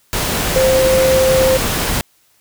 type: tone in noise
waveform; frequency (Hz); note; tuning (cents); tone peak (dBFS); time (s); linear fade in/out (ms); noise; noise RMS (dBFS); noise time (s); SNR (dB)
sine; 523.3; C5; 0; -10; 0.56-1.57; 0; pink; -18; 0.13-2.01; +5
effects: white hiss -56 dBFS RMS until 2.4 s